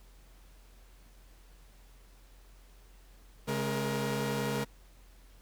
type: tone cluster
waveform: sawtooth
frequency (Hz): 136.5 / 210.4 / 472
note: C#3 / G#3 / A#4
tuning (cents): -26 / +23 / +22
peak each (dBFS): -31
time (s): 3.47-4.65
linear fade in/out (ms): 20
effects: added 44 Hz sine -54 dBFS peak until 5.41 s + pink hiss -63 dBFS RMS until 5.41 s